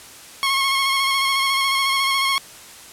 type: tone with vibrato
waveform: 15% pulse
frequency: 1088 Hz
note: C#6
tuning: 33 cents flat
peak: -11 dBFS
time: 0.43-2.38 s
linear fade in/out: 0 ms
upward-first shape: square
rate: 14 Hz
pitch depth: 21 cents each way
effects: white hiss -41 dBFS RMS until 2.92 s + low-pass 11000 Hz 12 dB/octave